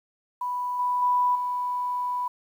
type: tone with level steps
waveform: sine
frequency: 987.8 Hz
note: B5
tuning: in tune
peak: -26 / -22 / -19 / -25 dBFS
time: 0.41-2.28 s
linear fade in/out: 5 ms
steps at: 0.79 / 1.02 / 1.35 s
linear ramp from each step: 5 ms
effects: 9-bit